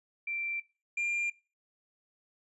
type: tone pair in turn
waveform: sine / triangle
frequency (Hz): 2352 / 2393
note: D7 / D7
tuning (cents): +2 / +32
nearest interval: unison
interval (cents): 30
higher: second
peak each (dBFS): -33 / -28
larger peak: second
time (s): 0.27-0.6 / 0.97-1.3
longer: neither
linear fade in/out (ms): 5
effects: noise-tail reverb RT60 0.3 s tail -18 dB re dry + resampled to 24000 Hz